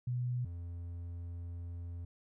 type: tone pair in turn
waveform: sine / triangle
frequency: 123.47 / 86.13 Hz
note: B2 / F2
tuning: 0 / -23 cents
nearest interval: tritone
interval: 623 cents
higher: first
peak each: -32 / -38 dBFS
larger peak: first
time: 0.07-0.45 / 0.45-2.05 s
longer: second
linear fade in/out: 5 ms
effects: none